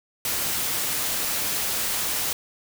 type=noise; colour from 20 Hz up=white; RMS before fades=-26 dBFS; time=0.25-2.33 s; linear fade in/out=2 ms; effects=none